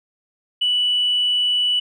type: tone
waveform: sine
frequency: 2960 Hz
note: F#7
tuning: in tune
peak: -15 dBFS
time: 0.61-1.8 s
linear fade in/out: 10 ms
effects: tanh soft clip ceiling -11 dBFS